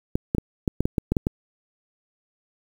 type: clicks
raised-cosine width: 3 ms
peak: -8 dBFS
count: 10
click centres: 0.155 / 0.349 / 0.383 / 0.678 / 0.806 / 0.855 / 0.982 / 1.12 / 1.168 / 1.269 s
effects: 7-bit